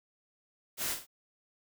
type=noise with echo; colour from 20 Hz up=white; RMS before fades=-34 dBFS; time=0.77-0.97 s; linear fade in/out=50 ms; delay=49 ms; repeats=2; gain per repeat=-8 dB; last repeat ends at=1.068 s; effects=none